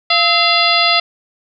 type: harmonic tone with a mistuned harmonic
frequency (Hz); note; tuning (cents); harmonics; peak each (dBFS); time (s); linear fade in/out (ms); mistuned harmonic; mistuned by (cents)
689; F5; -24; 1 / 2 / 3 / 4 / 5 / 6 / 7; -18 / -18 / -18 / -18 / -18 / -18 / -18; 0.1-1; 5; 2; -110
effects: none